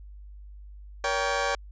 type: chord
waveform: 20% pulse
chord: G diminished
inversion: first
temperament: just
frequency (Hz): 470.4 / 564.5 / 784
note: Bb4 / Db5 / G5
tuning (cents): +16 / +31 / 0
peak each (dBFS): -27 / -23 / -24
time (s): 1.04-1.55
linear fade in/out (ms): 2
effects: added 50 Hz sine -42 dBFS peak until 1.71 s + resampled to 16000 Hz